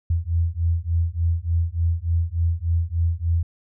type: beating tone pair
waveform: sine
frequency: 82.41 / 85.81 Hz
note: E2 / F2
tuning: 0 / -30 cents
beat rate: 3.4 Hz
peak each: -22 dBFS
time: 0.1-3.43 s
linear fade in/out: 5 ms
effects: none